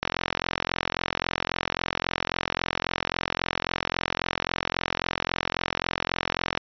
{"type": "click train", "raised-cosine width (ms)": 0.3, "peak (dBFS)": -7, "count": 287, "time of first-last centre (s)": [0.03, 6.575], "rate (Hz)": 43.7, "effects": ["resampled to 11025 Hz"]}